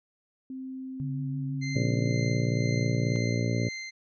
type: tone with pitch glide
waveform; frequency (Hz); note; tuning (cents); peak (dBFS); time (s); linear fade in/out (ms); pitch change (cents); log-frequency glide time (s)
sine; 261.6 to 269.6; C4 to C#4; 0 to -48; -35; 0.5-2.12; 2; +52; 1.21-1.97
type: tone with vibrato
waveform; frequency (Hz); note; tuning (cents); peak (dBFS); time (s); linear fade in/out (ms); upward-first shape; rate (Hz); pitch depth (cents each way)
sine; 140.6; C#3; +25; -30; 1-3.16; 0; triangle; 6; 35
type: tone with tremolo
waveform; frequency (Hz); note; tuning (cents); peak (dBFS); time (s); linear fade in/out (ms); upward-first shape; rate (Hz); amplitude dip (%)
sawtooth; 2082; C7; -9; -31; 1.61-3.91; 20; sine; 2; 45
type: harmonic tone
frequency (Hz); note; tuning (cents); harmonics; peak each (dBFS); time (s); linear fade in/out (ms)
58.4; A#1; +4; 2 / 3 / 4 / 5 / 6 / 7 / 8 / 9 / 10; -27 / -33 / -34 / -36 / -41 / -37 / -43 / -40 / -40; 1.75-3.69; 10
effects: resampled to 16000 Hz

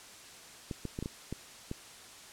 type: clicks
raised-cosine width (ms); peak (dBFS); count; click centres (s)
3; -23; 7; 0.712 / 0.853 / 0.989 / 1.026 / 1.059 / 1.326 / 1.714
effects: white hiss -51 dBFS RMS until 2.32 s + low-pass 9000 Hz 12 dB/octave

